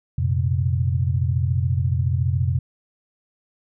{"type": "chord", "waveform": "sine", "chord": "F suspended fourth", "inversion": "none", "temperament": "equal with one note detuned", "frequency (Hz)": [89.61, 116.54, 130.81], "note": ["F2", "Bb2", "C3"], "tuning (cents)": [45, 0, 0], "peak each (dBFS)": [-21, -25, -22], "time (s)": [0.18, 2.59], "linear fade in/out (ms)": 5, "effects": []}